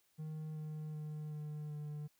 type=tone with pitch steps; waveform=triangle; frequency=155.56 / 153.95 / 152.36 / 150.78 / 149.22 Hz; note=D#3 / D#3 / D#3 / D3 / D3; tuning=0 / -18 / -36 / +46 / +28 cents; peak=-39 dBFS; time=0.18-2.08 s; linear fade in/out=20 ms; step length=380 ms; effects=white hiss -75 dBFS RMS until 2.19 s